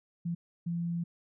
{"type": "tone bursts at uneven times", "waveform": "sine", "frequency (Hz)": 170.5, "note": "F3", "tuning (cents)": -41, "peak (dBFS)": -30, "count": 2, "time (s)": [[0.25, 0.35], [0.66, 1.04]], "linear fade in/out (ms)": 10, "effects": []}